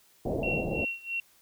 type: low-pass noise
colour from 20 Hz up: white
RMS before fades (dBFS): -31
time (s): 0.25-0.85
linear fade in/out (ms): 5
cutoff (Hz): 680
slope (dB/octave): 48
type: tone with tremolo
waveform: sine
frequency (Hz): 2732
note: F7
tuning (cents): -39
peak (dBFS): -28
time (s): 0.43-1.2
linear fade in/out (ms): 2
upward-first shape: sine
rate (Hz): 3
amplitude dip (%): 90
effects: white hiss -62 dBFS RMS until 1.41 s